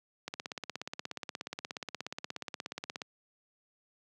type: click train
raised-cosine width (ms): 0.2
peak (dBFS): -20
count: 47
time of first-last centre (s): 0.28-3.018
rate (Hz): 16.8
effects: high-pass 150 Hz 12 dB/octave